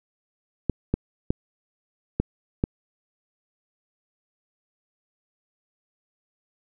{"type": "clicks", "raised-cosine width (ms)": 3, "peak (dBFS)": -8, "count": 5, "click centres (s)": [0.697, 0.94, 1.305, 2.2, 2.639], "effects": []}